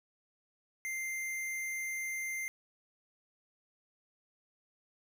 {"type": "tone", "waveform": "square", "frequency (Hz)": 2092, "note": "C7", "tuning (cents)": -1, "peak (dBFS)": -36, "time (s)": [0.85, 2.48], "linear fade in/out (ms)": 0, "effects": []}